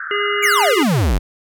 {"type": "band-pass noise", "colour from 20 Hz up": "pink", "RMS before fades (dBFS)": -27, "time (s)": [0, 0.7], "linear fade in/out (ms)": 2, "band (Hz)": [1300, 1700], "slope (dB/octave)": 96}
{"type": "harmonic tone", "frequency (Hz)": 409.7, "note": "G#4", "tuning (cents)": -24, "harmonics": [1, 3, 5, 7], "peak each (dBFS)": [-21, -23, -22, -25], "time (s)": [0.11, 0.83], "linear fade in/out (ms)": 2}
{"type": "exponential sweep", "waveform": "square", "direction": "down", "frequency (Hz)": [2467, 40.44], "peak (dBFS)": -14, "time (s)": [0.42, 1.19], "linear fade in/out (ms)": 20}
{"effects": []}